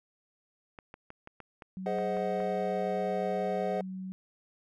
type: clicks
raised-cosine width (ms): 0.5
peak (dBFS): -30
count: 9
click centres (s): 0.788 / 0.941 / 1.104 / 1.274 / 1.403 / 1.622 / 1.986 / 2.169 / 2.403
type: tone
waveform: sine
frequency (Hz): 187.8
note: F#3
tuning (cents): +26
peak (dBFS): -36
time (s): 1.77-4.12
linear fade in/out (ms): 0
type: chord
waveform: triangle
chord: Ab dominant seventh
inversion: none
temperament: equal with one note detuned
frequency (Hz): 415.3 / 523.3 / 629.1 / 740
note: Ab4 / C5 / Eb5 / Gb5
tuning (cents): 0 / 0 / +19 / 0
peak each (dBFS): -33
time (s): 1.86-3.81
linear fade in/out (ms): 2
effects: none